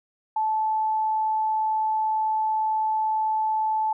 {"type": "tone", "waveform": "sine", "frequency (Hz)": 871, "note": "A5", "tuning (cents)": -18, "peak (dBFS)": -21, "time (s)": [0.36, 3.93], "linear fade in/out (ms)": 5, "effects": []}